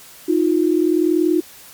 sine tone pair together, 313.7 / 354.2 Hz, D#4 / F4, +14 / +24 cents, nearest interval major second, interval 210 cents, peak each -16 dBFS, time 0.28-1.41 s, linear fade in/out 10 ms, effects white hiss -42 dBFS RMS until 1.73 s + MP3 96 kbps

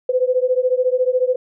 sine beating tone pair, 501 / 515 Hz, B4 / C5, +25 / -28 cents, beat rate 14 Hz, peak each -17 / -18 dBFS, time 0.09-1.36 s, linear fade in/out 5 ms, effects none

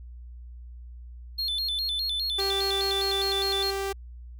triangle tone with vibrato, 3874 Hz, B7, 34 cents flat, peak -25 dBFS, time 1.38-3.71 s, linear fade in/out 10 ms, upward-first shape square, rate 4.9 Hz, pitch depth 170 cents each way
sawtooth tone, 392 Hz, G4, in tune, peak -24 dBFS, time 2.38-3.93 s, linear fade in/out 10 ms
effects added 60 Hz sine -40 dBFS peak until 4.39 s

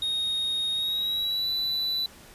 triangle tone with pitch glide, 3729 to 3974 Hz, A#7 to B7, 0 to +10 cents, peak -24 dBFS, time 0.02-2.06 s, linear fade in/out 2 ms, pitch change +110 cents, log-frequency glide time 0.73-1.5 s, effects pink hiss -50 dBFS RMS until 2.34 s + resampled to 32000 Hz

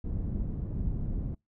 pink low-pass noise, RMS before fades -32 dBFS, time 0.04-1.35 s, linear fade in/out 10 ms, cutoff 180 Hz, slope 12 dB/octave, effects noise-tail reverb RT60 0.2 s tail -26 dB re dry

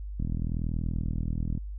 click train, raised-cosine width 5 ms, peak -19 dBFS, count 57, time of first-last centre 0.2-1.576 s, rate 40.7 Hz, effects added 50 Hz sine -34 dBFS peak until 1.78 s

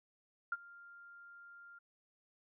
sine tone with ADSR envelope, 1396.9 Hz, F6, in tune, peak -31 dBFS, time 0.52-1.79 s, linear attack 4 ms, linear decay 36 ms, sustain -22 dB, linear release 10 ms, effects none

